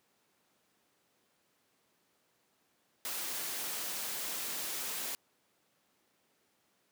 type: noise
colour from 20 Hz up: white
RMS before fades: -38 dBFS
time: 3.05-5.15 s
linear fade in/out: 0 ms
effects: pink hiss -73 dBFS RMS until 6.91 s + high-pass 200 Hz 12 dB/octave